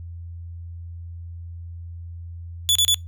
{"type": "tone bursts", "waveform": "sawtooth", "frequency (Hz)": 3446, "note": "A7", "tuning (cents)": -37, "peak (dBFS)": -12, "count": 3, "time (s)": [2.69, 2.944], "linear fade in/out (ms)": 0, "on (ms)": 64, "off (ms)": 31, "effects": ["noise-tail reverb RT60 0.2 s tail -24 dB re dry", "added 85 Hz sine -33 dBFS peak until 3.07 s"]}